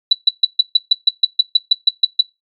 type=tone bursts; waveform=sine; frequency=3951 Hz; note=B7; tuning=in tune; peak=-5 dBFS; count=14; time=0.11-2.21 s; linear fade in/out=5 ms; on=20 ms; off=140 ms; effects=noise-tail reverb RT60 0.2 s tail -18 dB re dry + MP3 96 kbps